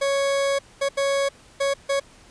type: tone bursts at uneven times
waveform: 40% pulse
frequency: 554.4 Hz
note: C#5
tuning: in tune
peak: -19 dBFS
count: 5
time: 0.01-0.59 / 0.81-0.89 / 0.97-1.29 / 1.6-1.74 / 1.89-2 s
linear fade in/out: 10 ms
effects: pink hiss -51 dBFS RMS until 2.3 s + resampled to 22050 Hz